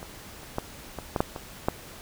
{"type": "clicks", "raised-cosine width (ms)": 1, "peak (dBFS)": [-25, -30, -13, -19, -11, -7, -21, -8], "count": 8, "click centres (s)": [0.029, 0.432, 0.584, 0.987, 1.162, 1.205, 1.362, 1.685], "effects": ["pink hiss -45 dBFS RMS until 2.01 s"]}